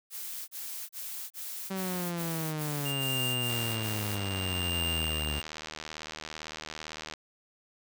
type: noise bursts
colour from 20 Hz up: blue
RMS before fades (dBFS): -39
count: 10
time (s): 0.1-4.188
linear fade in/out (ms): 50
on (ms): 380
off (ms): 32
type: exponential sweep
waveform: sawtooth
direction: down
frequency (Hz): 193.3 to 72.9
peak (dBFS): -28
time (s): 1.7-5.4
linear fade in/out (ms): 10
type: tone with tremolo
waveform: square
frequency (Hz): 2801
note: F7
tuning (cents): +4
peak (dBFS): -30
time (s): 2.85-5.42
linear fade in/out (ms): 10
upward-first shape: triangle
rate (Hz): 0.62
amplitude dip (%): 80
type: click train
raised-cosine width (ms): 0.2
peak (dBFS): -21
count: 284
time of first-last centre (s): 3.5-7.138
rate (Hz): 77.8
effects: none